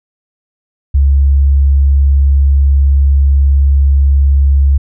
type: tone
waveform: sine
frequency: 69.3 Hz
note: C#2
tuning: in tune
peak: -5 dBFS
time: 0.94-4.78 s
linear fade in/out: 10 ms
effects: none